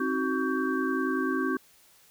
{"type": "tone cluster", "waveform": "sine", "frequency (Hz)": [265.4, 315.8, 373.8, 1128, 1568], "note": ["C4", "D#4", "F#4", "C#6", "G6"], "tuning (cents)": [25, 26, 18, 30, 0], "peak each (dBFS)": [-29, -33, -31, -34, -33], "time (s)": [0, 1.57], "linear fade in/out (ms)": 5, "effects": ["white hiss -59 dBFS RMS until 2.1 s"]}